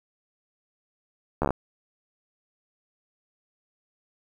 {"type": "slowing click train", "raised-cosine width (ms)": 1, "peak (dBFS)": -10, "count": 7, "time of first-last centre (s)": [1.42, 1.506], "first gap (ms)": 13, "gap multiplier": 1.04, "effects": ["8-bit"]}